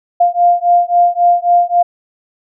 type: beating tone pair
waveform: sine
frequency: 698.5 / 702.2 Hz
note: F5 / F5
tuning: 0 / +9 cents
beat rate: 3.7 Hz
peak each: -11 dBFS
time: 0.2-1.83 s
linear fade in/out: 10 ms
effects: none